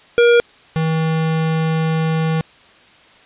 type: tone pair in turn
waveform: square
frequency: 474.4 / 160.24 Hz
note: A#4 / E3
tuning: +30 / -49 cents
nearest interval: octave + perfect fifth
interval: 1879 cents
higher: first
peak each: -9 / -16 dBFS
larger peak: first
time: 0.18-0.4 / 0.76-2.41 s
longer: second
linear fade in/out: 0 ms
effects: white hiss -47 dBFS RMS until 3.25 s + resampled to 8000 Hz